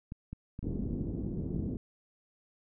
clicks, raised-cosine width 5 ms, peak -27 dBFS, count 6, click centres 0.121 / 0.33 / 0.591 / 0.63 / 0.89 / 0.931 s
white low-pass noise, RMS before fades -35 dBFS, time 0.64-1.77 s, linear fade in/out 2 ms, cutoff 290 Hz, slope 24 dB/octave
effects none

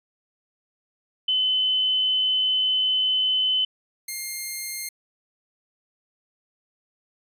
sine / 5% pulse tone pair in turn, 3035 / 2118 Hz, F#7 / C7, +43 / +21 cents, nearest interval tritone, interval 622 cents, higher first, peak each -19 dBFS, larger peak neither, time 1.28-3.65 / 4.08-4.89 s, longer first, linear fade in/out 5 ms, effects resampled to 32000 Hz

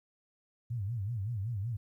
sine tone with vibrato, 108.1 Hz, A2, 30 cents flat, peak -32 dBFS, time 0.7-1.77 s, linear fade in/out 10 ms, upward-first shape sine, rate 5.3 Hz, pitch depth 220 cents each way, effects 12-bit

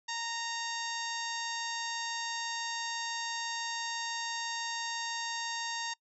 harmonic tone, 926 Hz, A#5, 12 cents flat, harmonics 1 / 2 / 3 / 4 / 5 / 6 / 7 / 8, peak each -39 / -40 / -45 / -42 / -43 / -45 / -44 / -49 dBFS, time 0.08-5.94 s, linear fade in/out 10 ms, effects noise-tail reverb RT60 0.1 s tail -25 dB re dry

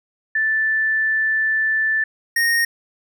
sine / square tone pair in turn, 1760 / 1856.1 Hz, A6 / A#6, 0 / -8 cents, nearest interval minor second, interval 92 cents, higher second, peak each -16 dBFS, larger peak neither, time 0.35-2.04 / 2.36-2.65 s, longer first, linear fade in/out 5 ms, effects none

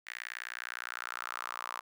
sawtooth tone with high-pass filter sweep, 59.8 Hz, A#1, 45 cents sharp, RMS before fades -42 dBFS, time 0.06-1.81 s, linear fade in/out 20 ms, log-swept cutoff 1900 to 1100 Hz, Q 4.4, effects none

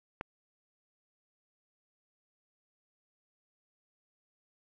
click, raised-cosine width 0.5 ms, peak -21 dBFS, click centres 0.211 s, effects none

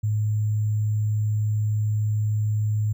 sine tone with sample-and-hold, 106.6 Hz, G#2, 46 cents sharp, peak -20 dBFS, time 0.03-2.93 s, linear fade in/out 10 ms, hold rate 7350 Hz, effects none

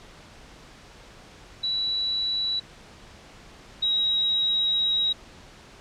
sine tone pair in turn, 3935 / 3827 Hz, B7 / A#7, -7 / +45 cents, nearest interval unison, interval 48 cents, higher first, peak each -23 / -20 dBFS, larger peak second, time 1.63-2.6 / 3.82-5.13 s, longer second, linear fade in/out 10 ms, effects pink hiss -48 dBFS RMS until 5.8 s + low-pass 6000 Hz 12 dB/octave

